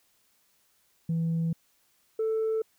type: tone pair in turn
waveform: sine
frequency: 164.81 / 441.8 Hz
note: E3 / A4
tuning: 0 / +7 cents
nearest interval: octave + perfect fourth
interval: 1707 cents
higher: second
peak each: -23 / -23 dBFS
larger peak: neither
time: 1.09-1.53 / 2.19-2.62 s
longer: first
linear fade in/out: 5 ms
effects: tanh soft clip ceiling -23 dBFS + white hiss -68 dBFS RMS until 2.78 s